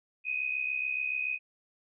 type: tone pair together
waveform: sine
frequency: 2489 / 2556 Hz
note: D#7 / D#7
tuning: 0 / +46 cents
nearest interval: unison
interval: 46 cents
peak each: -31 / -34 dBFS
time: 0.24-1.39 s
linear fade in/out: 50 ms
effects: none